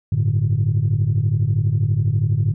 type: chord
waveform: sine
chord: G suspended second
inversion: none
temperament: just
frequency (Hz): 98 / 110.25 / 147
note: G2 / A2 / D3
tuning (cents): 0 / +4 / +2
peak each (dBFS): -20 / -17 / -20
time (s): 0.12-2.54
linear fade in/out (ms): 5
effects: tanh soft clip ceiling -10 dBFS